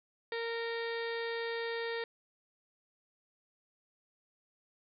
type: harmonic tone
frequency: 462.3 Hz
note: A#4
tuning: 14 cents flat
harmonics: 1 / 2 / 3 / 4 / 5 / 6 / 7 / 8 / 9 / 10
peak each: -36 / -45 / -49 / -41 / -48 / -55 / -53 / -48 / -55 / -53 dBFS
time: 0.32-2.04 s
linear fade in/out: 2 ms
effects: none